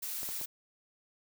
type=noise; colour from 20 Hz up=blue; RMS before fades=-38 dBFS; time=0.02-0.46 s; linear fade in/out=10 ms
type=clicks; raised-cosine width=1 ms; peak=-32 dBFS; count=3; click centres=0.231 / 0.29 / 0.413 s
effects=none